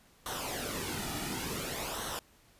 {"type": "noise with flanger", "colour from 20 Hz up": "pink", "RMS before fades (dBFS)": -37, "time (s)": [0.26, 2.19], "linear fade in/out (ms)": 0, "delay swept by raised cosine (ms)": [0.41, 1.91], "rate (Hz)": 0.56, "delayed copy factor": -0.65, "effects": ["pink hiss -63 dBFS RMS until 2.59 s", "resampled to 32000 Hz"]}